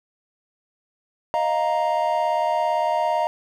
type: chord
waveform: triangle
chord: Eb suspended second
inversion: none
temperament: just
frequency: 622.3 / 700 / 933.4 Hz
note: Eb5 / F5 / Bb5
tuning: 0 / +4 / +2 cents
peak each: -22 / -22 / -21 dBFS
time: 1.34-3.27 s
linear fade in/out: 0 ms
effects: none